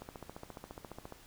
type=click train; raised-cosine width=1 ms; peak=-30 dBFS; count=17; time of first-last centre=0.02-1.123 s; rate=14.5 Hz; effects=pink hiss -58 dBFS RMS until 1.26 s